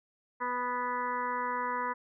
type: harmonic tone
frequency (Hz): 246.9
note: B3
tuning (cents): 0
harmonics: 1 / 2 / 4 / 5 / 6 / 7 / 8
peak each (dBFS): -44 / -40 / -32 / -39 / -42 / -42 / -43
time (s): 0.4-1.94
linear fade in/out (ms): 20
effects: none